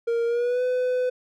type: tone with pitch glide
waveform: triangle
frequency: 466.2 to 502.6 Hz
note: A#4 to B4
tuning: 0 to +30 cents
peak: -19 dBFS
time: 0.07-1.1 s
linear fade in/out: 10 ms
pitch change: +130 cents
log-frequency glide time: 0.26-0.63 s
effects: none